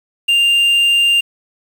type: tone with quantisation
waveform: triangle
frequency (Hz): 2794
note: F7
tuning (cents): 0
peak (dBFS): -8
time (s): 0.28-1.21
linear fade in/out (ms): 10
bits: 6
effects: none